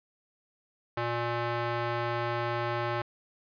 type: tone with band-pass filter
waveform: square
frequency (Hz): 118.8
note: A#2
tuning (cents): +33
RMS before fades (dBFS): -31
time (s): 0.97-3.02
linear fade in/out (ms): 5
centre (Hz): 1100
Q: 0.77
effects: resampled to 11025 Hz